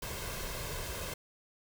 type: noise with comb filter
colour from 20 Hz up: pink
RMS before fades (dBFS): -39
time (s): 0.02-1.14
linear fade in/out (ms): 5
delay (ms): 1.9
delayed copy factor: +0.55
effects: none